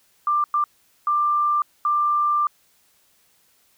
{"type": "tone bursts at uneven times", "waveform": "sine", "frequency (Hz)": 1186, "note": "D6", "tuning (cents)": 17, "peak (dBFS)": -17, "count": 4, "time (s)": [[0.27, 0.44], [0.54, 0.64], [1.07, 1.62], [1.85, 2.47]], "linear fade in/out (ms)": 2, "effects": ["white hiss -61 dBFS RMS until 3.77 s"]}